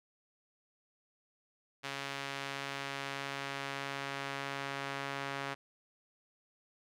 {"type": "tone with band-pass filter sweep", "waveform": "sawtooth", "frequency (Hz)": 138.59, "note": "C#3", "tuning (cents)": 0, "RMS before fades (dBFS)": -40, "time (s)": [1.83, 5.55], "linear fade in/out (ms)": 20, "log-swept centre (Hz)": [2600, 1700], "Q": 0.79, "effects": []}